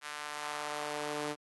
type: tone with high-pass filter sweep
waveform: sawtooth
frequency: 148.6 Hz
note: D3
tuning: 21 cents sharp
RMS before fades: -39 dBFS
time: 0.01-1.36 s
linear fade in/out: 50 ms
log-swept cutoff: 1400 to 350 Hz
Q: 1.3
effects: AAC 32 kbps